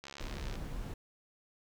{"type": "click train", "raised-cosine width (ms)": 0.2, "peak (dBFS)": -28, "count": 37, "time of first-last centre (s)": [0.04, 0.555], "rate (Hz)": 69.9}
{"type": "noise", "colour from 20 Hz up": "brown", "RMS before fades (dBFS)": -40, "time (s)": [0.2, 0.94], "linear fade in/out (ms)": 5}
{"effects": []}